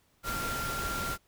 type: tone in noise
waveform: sine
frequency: 1382 Hz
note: F6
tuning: 19 cents flat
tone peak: -34 dBFS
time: 0.23-1.18 s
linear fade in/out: 50 ms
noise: pink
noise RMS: -36 dBFS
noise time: 0.23-1.18 s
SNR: -1 dB
effects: pink hiss -69 dBFS RMS until 1.27 s